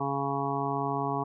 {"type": "harmonic tone", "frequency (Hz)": 139.2, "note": "C#3", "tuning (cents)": 8, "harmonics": [1, 2, 3, 5, 6, 7, 8], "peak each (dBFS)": [-35, -35, -35, -35, -35, -35, -35], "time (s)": [0, 1.24], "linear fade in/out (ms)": 10, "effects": []}